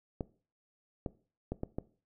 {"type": "clicks", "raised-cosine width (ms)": 2, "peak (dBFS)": -21, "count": 5, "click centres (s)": [0.208, 1.062, 1.52, 1.634, 1.785], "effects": ["noise-tail reverb RT60 0.4 s tail -19 dB re dry"]}